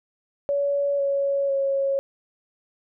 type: tone with pitch steps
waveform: sine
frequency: 566 / 557.2 / 548.6 Hz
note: C#5 / C#5 / C#5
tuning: +36 / +9 / -18 cents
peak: -20 dBFS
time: 0.49-1.99 s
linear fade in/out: 0 ms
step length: 500 ms
effects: none

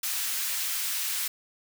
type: high-pass noise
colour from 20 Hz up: white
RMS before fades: -30 dBFS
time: 0.03-1.28 s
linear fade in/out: 5 ms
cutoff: 1500 Hz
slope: 12 dB/octave
effects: none

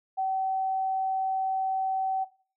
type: tone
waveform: sine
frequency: 764 Hz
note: G5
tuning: 45 cents flat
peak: -25 dBFS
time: 0.17-2.25 s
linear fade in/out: 20 ms
effects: noise-tail reverb RT60 0.4 s tail -17 dB re dry

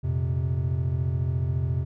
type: chord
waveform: triangle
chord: F suspended fourth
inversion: none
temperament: equal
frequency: 87.31 / 116.54 / 130.81 Hz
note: F2 / Bb2 / C3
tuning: 0 / 0 / 0 cents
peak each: -25 / -30 / -24 dBFS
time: 0.03-1.85 s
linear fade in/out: 20 ms
effects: none

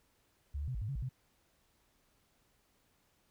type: tone with pitch steps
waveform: sine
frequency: 71.1 / 73.4 / 127.8 / 53.3 / 104.6 / 138.2 / 56.6 / 128.6 Hz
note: C#2 / D2 / C3 / G#1 / G#2 / C#3 / A1 / C3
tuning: +45 / 0 / -40 / +46 / +13 / -5 / +50 / -30 cents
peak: -35 dBFS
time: 0.54-1.092 s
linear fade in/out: 10 ms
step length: 69 ms
effects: pink hiss -73 dBFS RMS until 3.3 s

